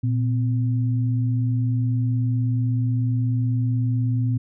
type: tone pair together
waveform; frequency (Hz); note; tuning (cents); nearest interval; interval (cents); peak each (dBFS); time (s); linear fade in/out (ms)
sine; 118.13 / 257.5; A#2 / C4; +23 / -28; octave + minor second; 1349; -19 / -28; 0.03-4.38; 10
effects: none